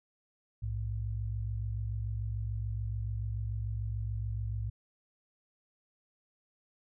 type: tone pair together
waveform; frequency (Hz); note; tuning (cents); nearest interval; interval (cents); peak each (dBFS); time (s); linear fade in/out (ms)
sine; 60 / 106.9; B1 / A2; -49 / -49; minor seventh; 1000; -36 / -34; 0.62-4.7; 10
effects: none